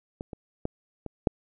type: clicks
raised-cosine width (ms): 2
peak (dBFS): -21 / -24 / -15 / -22 / -7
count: 5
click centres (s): 0.209 / 0.332 / 0.654 / 1.063 / 1.272
effects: none